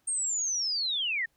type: linear sweep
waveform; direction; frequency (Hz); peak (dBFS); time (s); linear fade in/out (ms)
sine; down; 8690 to 1765; -27; 0.07-1.26; 10
effects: pink hiss -72 dBFS RMS until 1.36 s